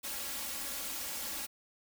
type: noise with comb filter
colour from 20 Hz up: white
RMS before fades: -39 dBFS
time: 0.03-1.47 s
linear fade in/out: 20 ms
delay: 3.6 ms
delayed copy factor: +0.85
effects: none